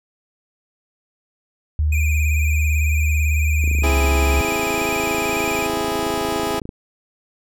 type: tone with pitch glide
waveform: sine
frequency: 75.9 to 69.2 Hz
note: D#2 to C#2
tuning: -42 to -2 cents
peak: -15 dBFS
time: 1.79-4.41 s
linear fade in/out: 0 ms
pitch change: -160 cents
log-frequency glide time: 3.61-3.96 s
type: tone with vibrato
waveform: square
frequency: 2421 Hz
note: D#7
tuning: 48 cents flat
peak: -25 dBFS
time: 1.92-5.67 s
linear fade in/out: 5 ms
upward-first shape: sine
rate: 18 Hz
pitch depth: 63 cents each way
type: click train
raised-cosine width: 3 ms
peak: -18 dBFS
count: 84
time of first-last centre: 3.64-6.691 s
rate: 27.2 Hz
type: chord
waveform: 20% pulse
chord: C augmented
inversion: none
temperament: equal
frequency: 261.6 / 329.6 / 415.3 Hz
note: C4 / E4 / G#4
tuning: 0 / 0 / 0 cents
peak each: -23 / -20 / -18 dBFS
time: 3.83-6.6 s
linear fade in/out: 10 ms
effects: none